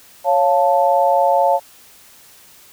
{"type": "chord", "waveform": "sine", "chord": "Db augmented", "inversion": "none", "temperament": "equal", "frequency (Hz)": [554.4, 698.5, 880], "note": ["Db5", "F5", "A5"], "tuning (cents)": [0, 0, 0], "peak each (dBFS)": -16, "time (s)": [0.24, 1.6], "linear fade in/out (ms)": 50, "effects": ["white hiss -46 dBFS RMS until 2.72 s"]}